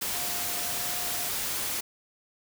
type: tone in noise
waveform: sine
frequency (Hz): 712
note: F5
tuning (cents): +33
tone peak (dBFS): -42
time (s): 0.13-1.29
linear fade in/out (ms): 10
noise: white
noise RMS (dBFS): -31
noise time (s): 0.01-1.81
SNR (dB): -14
effects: none